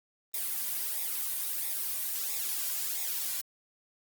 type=noise with flanger; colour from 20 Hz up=blue; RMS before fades=-33 dBFS; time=0.34-3.41 s; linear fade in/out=2 ms; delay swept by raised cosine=0.66 to 2.36 ms; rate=1.5 Hz; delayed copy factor=-0.7; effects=Opus 32 kbps